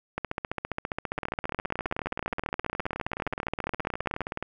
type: two click trains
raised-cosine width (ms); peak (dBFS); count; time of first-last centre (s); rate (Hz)
0.5; -16 / -14; 63 / 61; 1.18-4.426 / 0.18-4.207; 19.1 / 14.9
effects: none